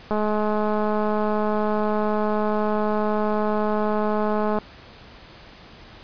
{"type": "click train", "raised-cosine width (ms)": 1, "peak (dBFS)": -11, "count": 950, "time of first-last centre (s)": [0.11, 4.586], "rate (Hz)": 212, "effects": ["pink hiss -45 dBFS RMS until 6.03 s", "resampled to 11025 Hz"]}